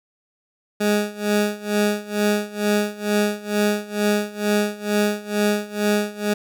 20% pulse tone with tremolo, 207.8 Hz, G#3, 1 cent sharp, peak -11 dBFS, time 0.8-6.34 s, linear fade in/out 10 ms, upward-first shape sine, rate 2.2 Hz, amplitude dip 90%, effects none

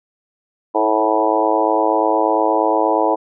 harmonic tone with a mistuned harmonic, 108.5 Hz, A2, 24 cents flat, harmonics 3 / 4 / 5 / 6 / 7 / 8 / 9, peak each -21 / -21 / -21 / -21 / -21 / -21 / -21 dBFS, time 0.74-3.16 s, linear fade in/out 20 ms, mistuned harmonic 4, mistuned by +21 cents, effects none

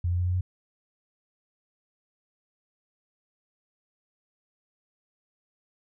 sine tone with pitch steps, 87.31 / 88.27 / 89.25 / 90.23 / 91.23 Hz, F2 / F2 / F2 / F#2 / F#2, 0 / +19 / +38 / -43 / -24 cents, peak -23 dBFS, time 0.04-0.41 s, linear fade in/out 5 ms, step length 74 ms, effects none

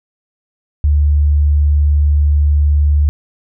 sine tone, 73.42 Hz, D2, in tune, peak -8 dBFS, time 0.84-3.09 s, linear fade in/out 0 ms, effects none

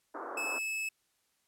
white band-pass noise, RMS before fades -41 dBFS, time 0.14-0.59 s, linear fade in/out 10 ms, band 280 to 1400 Hz, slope 48 dB/octave
45% pulse tone, 2601 Hz, E7, 24 cents flat, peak -33 dBFS, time 0.37-0.89 s, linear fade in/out 5 ms
effects white hiss -75 dBFS RMS until 1.47 s + low-pass 12000 Hz 12 dB/octave

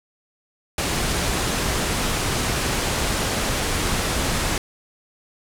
pink low-pass noise, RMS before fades -23 dBFS, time 0.78-4.58 s, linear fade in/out 2 ms, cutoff 11000 Hz, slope 24 dB/octave, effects none

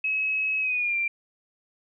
sine tone with pitch glide, 2566 to 2367 Hz, E7 to D7, -47 to +13 cents, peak -23 dBFS, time 0.04-1.08 s, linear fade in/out 5 ms, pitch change -140 cents, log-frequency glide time 0.6-0.97 s, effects none

